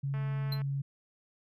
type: tone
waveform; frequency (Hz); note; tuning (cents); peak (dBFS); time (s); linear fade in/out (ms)
sine; 138.59; C#3; 0; -30; 0.03-0.82; 10
type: click train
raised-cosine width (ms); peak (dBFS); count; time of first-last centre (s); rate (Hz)
0.5; -33; 105; 0.14-0.617; 218
type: tone with exponential decay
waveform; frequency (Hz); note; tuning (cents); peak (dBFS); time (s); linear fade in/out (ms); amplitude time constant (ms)
square; 4114; C8; -30; -33; 0.52-0.61; 5; 18
effects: none